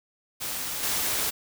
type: noise with level steps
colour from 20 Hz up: white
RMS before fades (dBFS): -32 / -27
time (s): 0.4-1.31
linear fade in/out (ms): 20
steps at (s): 0.83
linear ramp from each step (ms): 2
effects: none